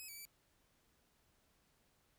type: tone with pitch steps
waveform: 5% pulse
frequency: 2552 / 2293 / 2316 Hz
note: D#7 / D7 / D7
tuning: +43 / -42 / -25 cents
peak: -40 dBFS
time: 0-0.252 s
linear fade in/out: 0 ms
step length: 84 ms
effects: pink hiss -75 dBFS RMS until 2.18 s